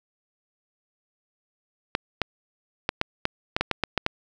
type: clicks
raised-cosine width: 0.3 ms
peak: -6 dBFS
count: 11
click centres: 1.951 / 2.217 / 2.891 / 3.014 / 3.254 / 3.565 / 3.61 / 3.713 / 3.837 / 3.977 / 4.064 s
effects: none